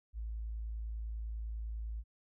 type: tone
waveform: sine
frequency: 55 Hz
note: A1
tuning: in tune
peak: -37 dBFS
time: 0.13-2.04 s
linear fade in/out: 50 ms
effects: none